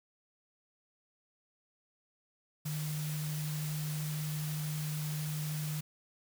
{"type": "tone in noise", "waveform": "sine", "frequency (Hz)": 152.1, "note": "D#3", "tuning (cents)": -39, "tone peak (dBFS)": -34, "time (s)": [2.65, 5.81], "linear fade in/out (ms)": 10, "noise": "white", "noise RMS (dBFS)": -44, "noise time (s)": [2.65, 5.81], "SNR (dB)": 7, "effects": []}